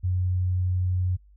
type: tone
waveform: sine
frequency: 91.2 Hz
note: F#2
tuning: 24 cents flat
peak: -22 dBFS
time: 0.03-1.17 s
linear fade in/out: 20 ms
effects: noise-tail reverb RT60 0.1 s tail -20 dB re dry + added 50 Hz sine -51 dBFS peak until 1.36 s